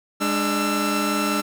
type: tone cluster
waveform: sawtooth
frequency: 206.1 / 296.4 / 1338 Hz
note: G#3 / D4 / E6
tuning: -13 / +16 / +25 cents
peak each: -21 dBFS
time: 0.2-1.42 s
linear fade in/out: 20 ms
effects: none